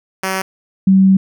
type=tone pair in turn; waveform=5% pulse / sine; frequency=190 / 191.43 Hz; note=F#3 / G3; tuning=+46 / -41 cents; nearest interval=unison; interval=13 cents; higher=second; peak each=-6 dBFS; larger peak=neither; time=0.23-0.42 / 0.87-1.17 s; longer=second; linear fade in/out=5 ms; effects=none